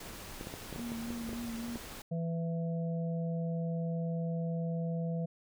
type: noise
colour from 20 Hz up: pink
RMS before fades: -46 dBFS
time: 0-2.02 s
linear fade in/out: 5 ms
type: clicks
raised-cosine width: 2 ms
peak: -28 dBFS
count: 11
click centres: 0.411 / 0.471 / 0.539 / 0.727 / 0.761 / 0.795 / 0.919 / 1.105 / 1.292 / 1.331 / 1.757 s
type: tone with vibrato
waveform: sine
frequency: 233.1 Hz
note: A#3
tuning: in tune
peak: -37 dBFS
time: 0.77-1.78 s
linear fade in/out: 20 ms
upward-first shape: sine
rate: 3.5 Hz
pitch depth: 31 cents each way
type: harmonic tone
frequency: 166.3 Hz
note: E3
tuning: 16 cents sharp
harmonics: 1 / 3 / 4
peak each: -32 / -42 / -44 dBFS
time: 2.11-5.26 s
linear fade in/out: 10 ms
effects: none